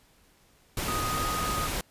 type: tone in noise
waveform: sine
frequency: 1244.5 Hz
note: D#6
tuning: in tune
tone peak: -30 dBFS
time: 0.88-1.67 s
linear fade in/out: 2 ms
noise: pink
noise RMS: -31 dBFS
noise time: 0.77-1.81 s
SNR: -2 dB
effects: pink hiss -62 dBFS RMS until 1.9 s + resampled to 32000 Hz